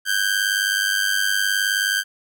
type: ring-modulated tone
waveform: sawtooth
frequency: 1568 Hz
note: G6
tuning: in tune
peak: -12 dBFS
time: 0.05-2.04 s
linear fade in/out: 50 ms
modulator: 49.6 Hz
effects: none